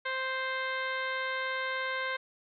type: harmonic tone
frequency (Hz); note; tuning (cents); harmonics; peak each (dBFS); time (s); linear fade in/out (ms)
523.3; C5; 0; 1 / 2 / 3 / 4 / 5 / 6 / 7 / 8; -38 / -37 / -35 / -37 / -48 / -46 / -46 / -51; 0.05-2.17; 10
effects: none